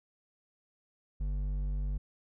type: tone with hard clipping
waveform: sine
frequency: 49 Hz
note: G1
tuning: in tune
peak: -32 dBFS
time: 1.2-1.98 s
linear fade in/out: 10 ms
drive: 7 dB
effects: none